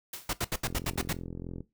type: noise with exponential decay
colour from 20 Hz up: white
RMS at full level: -36 dBFS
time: 0.13-0.36 s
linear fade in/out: 5 ms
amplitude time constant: 49 ms
type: noise bursts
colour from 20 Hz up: pink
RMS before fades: -30 dBFS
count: 8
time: 0.29-1.13 s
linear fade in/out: 5 ms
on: 42 ms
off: 72 ms
type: click train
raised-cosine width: 3 ms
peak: -26 dBFS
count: 41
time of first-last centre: 0.68-1.606 s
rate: 43.2 Hz
effects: noise-tail reverb RT60 0.2 s tail -17 dB re dry

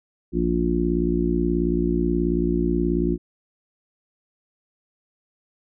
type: harmonic tone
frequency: 58.5 Hz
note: A#1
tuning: 7 cents sharp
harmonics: 1 / 3 / 4 / 5 / 6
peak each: -26 / -25 / -28 / -25 / -24 dBFS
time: 0.32-3.18 s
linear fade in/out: 50 ms
effects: none

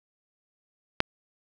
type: click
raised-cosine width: 0.3 ms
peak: -4 dBFS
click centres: 1.004 s
effects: none

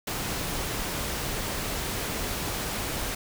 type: noise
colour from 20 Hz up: pink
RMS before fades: -31 dBFS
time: 0.07-3.15 s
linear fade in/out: 5 ms
effects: none

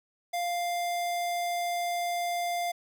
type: tone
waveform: square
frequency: 698.5 Hz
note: F5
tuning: in tune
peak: -29 dBFS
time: 0.33-2.72 s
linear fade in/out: 10 ms
effects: 10-bit

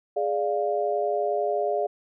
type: chord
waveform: sine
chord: D diminished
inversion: second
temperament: equal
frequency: 415.3 / 587.3 / 698.5 Hz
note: Ab4 / D5 / F5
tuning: 0 / 0 / 0 cents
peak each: -27 dBFS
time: 0.16-1.87 s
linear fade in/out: 10 ms
effects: none

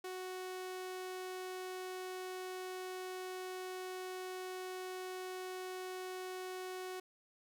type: tone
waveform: sawtooth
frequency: 370 Hz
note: F#4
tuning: in tune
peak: -38 dBFS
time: 0.04-7 s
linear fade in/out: 5 ms
effects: none

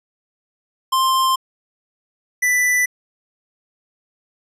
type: tone pair in turn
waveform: square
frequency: 1051 / 1984 Hz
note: C6 / B6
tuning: +7 / +7 cents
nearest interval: major seventh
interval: 1100 cents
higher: second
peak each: -15 dBFS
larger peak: neither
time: 0.92-1.36 / 2.42-2.86 s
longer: neither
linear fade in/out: 10 ms
effects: resampled to 32000 Hz

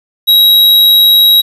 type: tone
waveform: square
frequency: 3842 Hz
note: B7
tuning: 48 cents flat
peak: -4 dBFS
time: 0.27-1.42 s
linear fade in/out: 20 ms
effects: resampled to 32000 Hz + 7-bit

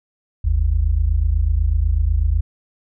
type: tone pair together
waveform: sine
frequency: 50.02 / 78.1 Hz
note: G1 / D#2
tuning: +36 / +7 cents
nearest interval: minor sixth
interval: 771 cents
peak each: -17 dBFS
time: 0.44-2.41 s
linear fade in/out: 10 ms
effects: none

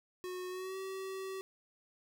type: tone with pitch glide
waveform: square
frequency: 365.2 to 382.5 Hz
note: F#4 to G4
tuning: -23 to -42 cents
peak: -40 dBFS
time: 0.24-1.41 s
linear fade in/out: 0 ms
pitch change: +81 cents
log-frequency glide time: 0.49-0.77 s
effects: none

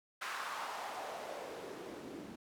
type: noise with band-pass filter sweep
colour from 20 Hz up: white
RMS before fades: -44 dBFS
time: 0.21-2.36 s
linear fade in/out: 10 ms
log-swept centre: 1400 to 240 Hz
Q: 2.2
effects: none

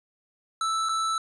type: tone with dropouts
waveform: square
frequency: 1318.5 Hz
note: E6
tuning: in tune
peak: -25 dBFS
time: 0.61-1.18 s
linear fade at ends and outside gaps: 2 ms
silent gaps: 0.888-0.892 s
effects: resampled to 22050 Hz

